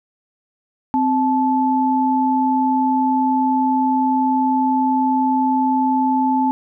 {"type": "tone pair together", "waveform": "sine", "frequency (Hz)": [260.6, 870], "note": ["C4", "A5"], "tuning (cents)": [-7, -20], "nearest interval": "octave + major sixth", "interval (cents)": 2087, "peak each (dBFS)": -17, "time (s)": [0.94, 6.51], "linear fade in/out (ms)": 0, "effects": []}